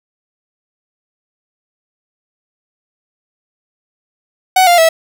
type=tone with pitch steps; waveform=45% pulse; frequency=748 / 697.9 / 651.2 Hz; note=F#5 / F5 / E5; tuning=+19 / -1 / -21 cents; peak=-6 dBFS; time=4.56-4.89 s; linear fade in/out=5 ms; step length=110 ms; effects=none